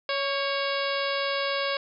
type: harmonic tone with a mistuned harmonic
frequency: 557 Hz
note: C#5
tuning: 8 cents sharp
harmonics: 1 / 2 / 3 / 4 / 5 / 6 / 7 / 8 / 9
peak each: -29 / -32 / -34 / -35 / -36 / -37 / -37 / -38 / -39 dBFS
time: 0.09-1.77 s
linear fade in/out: 2 ms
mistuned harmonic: 3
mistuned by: -46 cents
effects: none